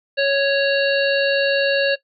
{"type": "harmonic tone", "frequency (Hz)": 554.4, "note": "C#5", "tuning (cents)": 0, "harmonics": [1, 3, 5, 7, 8], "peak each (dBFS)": [-17, -21, -23, -28, -27], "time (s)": [0.17, 1.96], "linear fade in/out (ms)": 20, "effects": ["noise-tail reverb RT60 0.1 s tail -18 dB re dry"]}